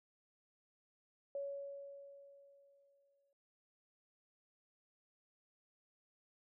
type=tone with exponential decay; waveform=sine; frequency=560 Hz; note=C#5; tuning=18 cents sharp; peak=-38 dBFS; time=1.35-3.33 s; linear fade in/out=2 ms; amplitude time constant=430 ms; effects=none